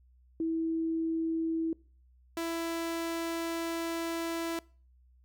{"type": "tone pair in turn", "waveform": ["sine", "sawtooth"], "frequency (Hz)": [325.8, 332.5], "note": ["E4", "E4"], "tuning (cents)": [-20, 15], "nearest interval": "unison", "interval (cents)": 35, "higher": "second", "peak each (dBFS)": -28, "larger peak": "neither", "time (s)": [[0.4, 1.73], [2.37, 4.59]], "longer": "second", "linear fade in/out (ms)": 2, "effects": ["noise-tail reverb RT60 0.4 s tail -24 dB re dry", "added 62 Hz sine -59 dBFS peak until 5.24 s"]}